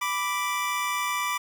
25% pulse tone pair together, 987.8 / 1172.6 Hz, B5 / D6, 0 / -3 cents, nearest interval minor third, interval 297 cents, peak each -26 / -24 dBFS, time 0.01-1.38 s, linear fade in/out 10 ms, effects 9-bit

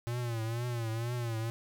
square tone with vibrato, 116.9 Hz, A#2, 5 cents sharp, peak -33 dBFS, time 0.07-1.5 s, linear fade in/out 0 ms, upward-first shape triangle, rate 2.1 Hz, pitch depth 100 cents each way, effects none

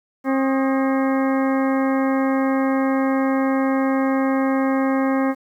harmonic tone with a mistuned harmonic, 267.7 Hz, C4, 40 cents sharp, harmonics 1 / 2 / 3 / 4 / 5 / 6 / 7 / 8, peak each -18 / -24 / -28 / -30 / -32 / -34 / -35 / -36 dBFS, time 0.24-5.35 s, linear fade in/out 50 ms, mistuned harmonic 5, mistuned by -120 cents, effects 9-bit

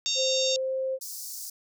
harmonic tone, 921 Hz, A#5, 21 cents flat, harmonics 3 / 4 / 5 / 6 / 7 / 8, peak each -37 / -28 / -33 / -32 / -33 / -37 dBFS, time 0.06-0.56 s, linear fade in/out 0 ms
sine tone with pitch glide, 523.3 to 526.3 Hz, C5 to C5, 0 to +10 cents, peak -26 dBFS, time 0.15-0.99 s, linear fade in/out 50 ms, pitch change +10 cents, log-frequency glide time 0.56-0.75 s
pink high-pass noise, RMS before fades -38 dBFS, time 1.01-1.5 s, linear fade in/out 5 ms, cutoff 4900 Hz, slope 48 dB/octave
effects none

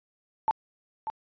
sine tone with echo, 880 Hz, A5, in tune, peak -20 dBFS, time 0.48-0.51 s, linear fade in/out 0 ms, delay 590 ms, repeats 1, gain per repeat -9 dB, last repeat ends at 1.1 s, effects resampled to 11025 Hz

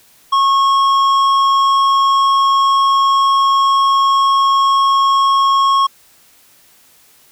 sine tone with tanh clipping, 1093 Hz, C#6, 25 cents flat, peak -11 dBFS, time 0.32-5.87 s, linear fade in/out 10 ms, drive 10 dB, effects white hiss -49 dBFS RMS until 7.31 s

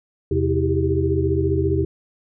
sine tone cluster, 83.4 / 131.4 / 323.1 / 388.5 / 403.3 Hz, E2 / C3 / E4 / G4 / G4, +21 / +8 / -35 / -16 / +49 cents, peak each -22 / -24 / -24 / -22 / -27 dBFS, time 0.31-1.85 s, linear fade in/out 5 ms, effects none

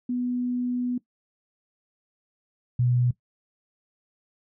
sine tone pair in turn, 246.9 / 123.15 Hz, B3 / B2, 0 / -5 cents, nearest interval octave, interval 1205 cents, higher first, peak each -24 / -19 dBFS, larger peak second, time 0.09-0.98 / 2.79-3.11 s, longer first, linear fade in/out 5 ms, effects noise-tail reverb RT60 0.1 s tail -18 dB re dry

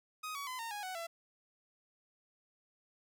sawtooth tone with pitch steps, 1253 / 1129.3 / 1017.8 / 917.2 / 826.7 / 745 / 671.5 Hz, D#6 / C#6 / C6 / A#5 / G#5 / F#5 / E5, +12 / +32 / -48 / -28 / -8 / +12 / +32 cents, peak -36 dBFS, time 0.23-1.07 s, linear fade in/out 10 ms, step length 120 ms, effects none

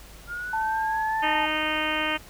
sine exponential sweep, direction up, 1400 to 1864.7 Hz, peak -30 dBFS, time 0.27-1.41 s, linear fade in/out 50 ms
sine tone with vibrato, 880 Hz, A5, in tune, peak -24 dBFS, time 0.53-1.46 s, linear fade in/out 5 ms, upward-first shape sine, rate 5.2 Hz, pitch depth 9 cents each way
harmonic tone, 308.8 Hz, D#4, 13 cents flat, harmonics 1 / 2 / 3 / 4 / 5 / 6 / 7 / 8 / 9 / 10, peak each -33 / -33 / -33 / -33 / -33 / -33 / -33 / -33 / -33 / -33 dBFS, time 1.22-2.18 s, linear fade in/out 20 ms
effects added 50 Hz sine -48 dBFS peak until 2.29 s + pink hiss -48 dBFS RMS until 2.29 s

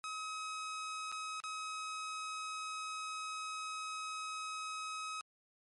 sawtooth tone with dropouts, 1273 Hz, D#6, 39 cents sharp, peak -36 dBFS, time 0.04-5.21 s, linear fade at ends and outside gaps 0 ms, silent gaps 1.117-1.124 / 1.402-1.438 s, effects MP3 48 kbps

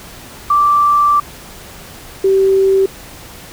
sine tone pair in turn, 1170 / 386.3 Hz, D6 / G4, -7 / -25 cents, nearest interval octave + perfect fifth, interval 1918 cents, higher first, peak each -8 dBFS, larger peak neither, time 0.5-1.2 / 2.24-2.86 s, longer first, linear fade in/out 5 ms, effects pink hiss -35 dBFS RMS until 3.52 s

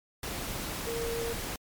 sine tone in noise, 463.9 Hz, A#4, 8 cents flat, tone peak -32 dBFS, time 0.87-1.33 s, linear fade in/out 2 ms, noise pink, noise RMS -36 dBFS, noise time 0.23-1.56 s, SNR +1 dB, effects MP3 96 kbps

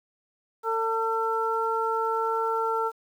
harmonic tone, 449.9 Hz, A4, 39 cents sharp, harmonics 1 / 2 / 3, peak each -28 / -28 / -28 dBFS, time 0.63-2.92 s, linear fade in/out 50 ms, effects 9-bit

